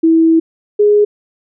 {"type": "tone pair in turn", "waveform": "sine", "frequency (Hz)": [325.7, 415.5], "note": ["E4", "G#4"], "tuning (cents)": [-21, 1], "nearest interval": "major third", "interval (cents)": 422, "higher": "second", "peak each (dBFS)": -6, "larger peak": "neither", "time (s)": [[0.03, 0.4], [0.79, 1.05]], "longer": "first", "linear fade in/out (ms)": 10, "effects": []}